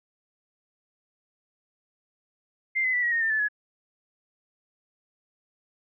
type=tone with pitch steps; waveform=sine; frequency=2093 / 2030 / 1968.7 / 1909.3 / 1851.8 / 1795.9 / 1741.8 / 1689.3 Hz; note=C7 / B6 / B6 / A#6 / A#6 / A6 / A6 / G#6; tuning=0 / +47 / -6 / +41 / -12 / +35 / -18 / +29 cents; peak=-22 dBFS; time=2.75-3.486 s; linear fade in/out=20 ms; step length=92 ms; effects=none